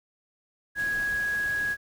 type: tone in noise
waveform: sine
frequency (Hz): 1661.2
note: G#6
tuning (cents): 0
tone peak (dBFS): -25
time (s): 0.75-1.77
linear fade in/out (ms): 50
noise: pink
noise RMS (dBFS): -42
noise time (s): 0.75-1.77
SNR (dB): +14
effects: none